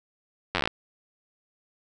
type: slowing click train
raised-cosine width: 0.3 ms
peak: -8 dBFS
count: 10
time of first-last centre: 0.55-0.675 s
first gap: 10 ms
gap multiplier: 1.08
effects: none